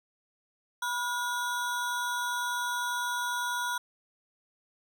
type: ring-modulated tone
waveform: square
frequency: 1207 Hz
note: D6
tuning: 47 cents sharp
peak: -27 dBFS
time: 0.82-3.78 s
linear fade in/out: 5 ms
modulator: 230 Hz
effects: none